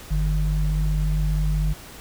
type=tone pair together; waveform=sine; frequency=48.13 / 152.8 Hz; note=G1 / D#3; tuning=-31 / -31 cents; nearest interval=octave + minor sixth; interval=2000 cents; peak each=-20 / -24 dBFS; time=0.1-1.74 s; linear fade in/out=20 ms; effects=pink hiss -42 dBFS RMS until 2 s

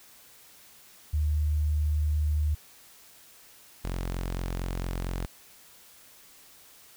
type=tone pair in turn; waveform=sine / sawtooth; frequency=75.5 / 44.38 Hz; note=D2 / F1; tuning=+48 / +29 cents; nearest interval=major sixth; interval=919 cents; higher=first; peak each=-23 / -26 dBFS; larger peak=first; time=1.13-2.55 / 3.84-5.26 s; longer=neither; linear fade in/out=10 ms; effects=white hiss -54 dBFS RMS until 6.96 s

